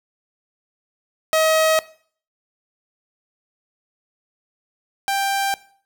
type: tone pair in turn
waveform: sawtooth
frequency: 635 / 788.1 Hz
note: D#5 / G5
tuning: +35 / +9 cents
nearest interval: major third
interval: 374 cents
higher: second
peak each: -11 / -15 dBFS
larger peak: first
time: 1.33-1.79 / 5.08-5.54 s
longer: neither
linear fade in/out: 0 ms
effects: noise-tail reverb RT60 0.5 s tail -19 dB re dry